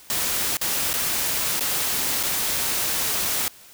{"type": "noise with dropouts", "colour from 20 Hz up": "white", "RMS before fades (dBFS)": -24, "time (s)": [0.1, 3.48], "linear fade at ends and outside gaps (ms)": 0, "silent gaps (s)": [[0.569, 0.614], [0.931, 0.939], [1.595, 1.608], [2.229, 2.235]], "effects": ["white hiss -48 dBFS RMS until 3.73 s"]}